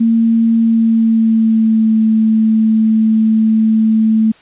sine tone with pitch glide, 227.7 to 220.2 Hz, A#3 to A3, -40 to +2 cents, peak -8 dBFS, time 0-4.32 s, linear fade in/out 10 ms, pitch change -58 cents, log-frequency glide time 0.56-1.97 s, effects white hiss -45 dBFS RMS until 4.41 s + resampled to 8000 Hz

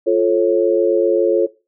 sine chord, F augmented, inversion none, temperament just, 349.2 / 436.5 / 545.7 Hz, F4 / A4 / C#5, 0 / -14 / -27 cents, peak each -16 dBFS, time 0.06-1.47 s, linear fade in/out 20 ms, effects noise-tail reverb RT60 0.3 s tail -21 dB re dry

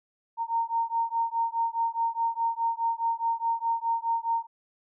sine beating tone pair, 918 / 922.8 Hz, A#5 / A#5, -27 / -18 cents, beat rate 4.8 Hz, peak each -28 dBFS, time 0.37-4.47 s, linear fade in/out 50 ms, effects none

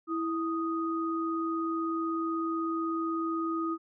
sine tone pair together, 328.4 / 1244.5 Hz, E4 / D#6, -6 / 0 cents, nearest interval octave + major seventh, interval 2306 cents, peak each -30 / -33 dBFS, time 0.07-3.78 s, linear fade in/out 50 ms, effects none

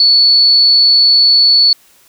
sine tone, 4435 Hz, C#8, in tune, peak -5 dBFS, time 0-1.73 s, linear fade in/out 2 ms, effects white hiss -48 dBFS RMS until 2.08 s

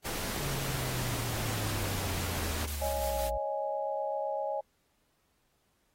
pink noise, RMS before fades -36 dBFS, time 0.04-2.67 s, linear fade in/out 20 ms
triangle linear sweep, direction down, 141.5 to 54.2 Hz, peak -33 dBFS, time 0.41-3.38 s, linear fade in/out 10 ms
white noise with tremolo, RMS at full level -40 dBFS, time 2.67-3.3 s, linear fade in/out 10 ms, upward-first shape square, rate 5.8 Hz, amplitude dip 25%
sine chord, C# suspended second, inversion none, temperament equal, 554.4 / 622.3 / 830.6 Hz, C#5 / D#5 / G#5, 0 / 0 / 0 cents, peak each -35 dBFS, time 2.81-4.61 s, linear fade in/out 10 ms
effects pink hiss -74 dBFS RMS until 5.94 s + AAC 48 kbps

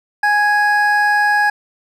triangle tone pair together, 830.6 / 1661.2 Hz, G#5 / G#6, 0 / 0 cents, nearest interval octave, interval 1200 cents, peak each -13 / -12 dBFS, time 0.23-1.5 s, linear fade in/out 5 ms, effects none

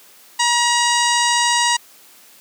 harmonic tone with a mistuned harmonic, 954 Hz, A#5, 40 cents sharp, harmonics 1 / 2 / 3 / 4 / 5 / 6 / 7 / 8 / 9, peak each -18 / -21 / -23 / -24 / -25 / -26 / -26 / -27 / -28 dBFS, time 0.39-1.77 s, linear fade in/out 10 ms, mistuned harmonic 8, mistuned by +17 cents, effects white hiss -47 dBFS RMS until 2.4 s + high-pass 200 Hz 12 dB/octave

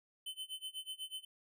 square tone with tremolo, 3052 Hz, G7, 47 cents flat, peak -40 dBFS, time 0.26-1.25 s, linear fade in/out 5 ms, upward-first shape sine, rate 8.1 Hz, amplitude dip 95%, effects none

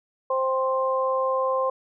harmonic tone, 262.4 Hz, C4, 5 cents sharp, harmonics 2 / 3 / 4, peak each -23 / -34 / -25 dBFS, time 0.3-1.7 s, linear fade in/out 5 ms, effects none

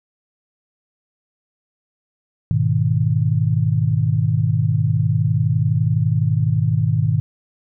sine chord, G# minor, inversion none, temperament equal, 103.83 / 123.47 / 155.56 Hz, G#2 / B2 / D#3, 0 / 0 / 0 cents, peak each -19 dBFS, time 2.51-7.2 s, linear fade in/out 0 ms, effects none

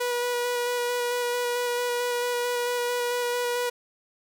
sawtooth tone with vibrato, 486.4 Hz, B4, 26 cents flat, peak -21 dBFS, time 0-3.7 s, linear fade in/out 10 ms, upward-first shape square, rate 4.5 Hz, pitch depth 10 cents each way, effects none

